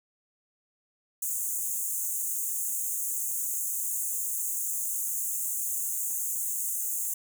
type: high-pass noise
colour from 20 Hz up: pink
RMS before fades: -31 dBFS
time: 1.22-7.14 s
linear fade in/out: 5 ms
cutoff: 6500 Hz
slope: 96 dB/octave
effects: none